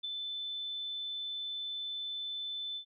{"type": "tone with ADSR envelope", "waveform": "sine", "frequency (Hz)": 3520, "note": "A7", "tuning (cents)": 0, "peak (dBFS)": -32, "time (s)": [0.03, 2.85], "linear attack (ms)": 18, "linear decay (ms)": 7, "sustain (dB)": -4, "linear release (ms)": 88, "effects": []}